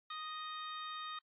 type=harmonic tone with a mistuned harmonic; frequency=622.3 Hz; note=D#5; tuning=in tune; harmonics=2 / 3 / 4 / 5 / 6 / 7; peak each=-43 / -52 / -56 / -57 / -49 / -61 dBFS; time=0.1-1.19 s; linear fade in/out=5 ms; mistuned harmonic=6; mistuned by=-17 cents; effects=AAC 32 kbps